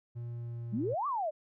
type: tone with pitch glide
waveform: triangle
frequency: 118.8 to 117.16 Hz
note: A#2 to A#2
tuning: +33 to +9 cents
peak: -35 dBFS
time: 0.15-0.95 s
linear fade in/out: 20 ms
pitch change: -24 cents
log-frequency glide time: 0.27-0.8 s
type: exponential two-way sweep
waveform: sine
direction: up then down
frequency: 185 to 1197 to 581 Hz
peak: -30 dBFS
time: 0.72-1.31 s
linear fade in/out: 20 ms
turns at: 1.07 s
effects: none